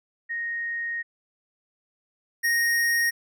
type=tone pair in turn; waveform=sine / square; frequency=1864.7 / 1864.7 Hz; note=A#6 / A#6; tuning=0 / 0 cents; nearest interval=unison; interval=0 cents; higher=neither; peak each=-27 / -21 dBFS; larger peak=second; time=0.29-1.03 / 2.43-3.11 s; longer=first; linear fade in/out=20 ms; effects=none